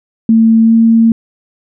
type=tone with pitch glide; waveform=sine; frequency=225.1 to 227.3 Hz; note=A3 to A#3; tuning=+40 to -43 cents; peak=-4 dBFS; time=0.29-1.12 s; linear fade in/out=2 ms; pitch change=+17 cents; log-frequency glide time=0.63-0.74 s; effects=none